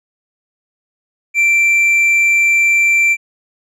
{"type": "tone with hard clipping", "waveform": "sine", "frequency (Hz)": 2349, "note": "D7", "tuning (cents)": 0, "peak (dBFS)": -10, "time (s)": [1.34, 3.17], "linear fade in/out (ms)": 50, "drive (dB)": 3, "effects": ["resampled to 32000 Hz"]}